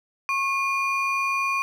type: ring-modulated tone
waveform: triangle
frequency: 1760 Hz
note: A6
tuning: in tune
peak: -17 dBFS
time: 0.29-1.62 s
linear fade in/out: 0 ms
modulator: 668 Hz
effects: none